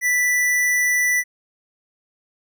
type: tone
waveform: square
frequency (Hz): 1975.5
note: B6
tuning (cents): 0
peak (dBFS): -17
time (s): 0.01-1.24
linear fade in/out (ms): 50
effects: none